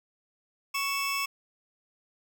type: tone pair together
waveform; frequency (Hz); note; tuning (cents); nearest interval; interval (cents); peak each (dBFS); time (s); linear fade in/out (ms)
25% pulse; 1112 / 2645; C#6 / E7; +5 / +5; octave + minor third; 1500; -27; 0.74-1.26; 10
effects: none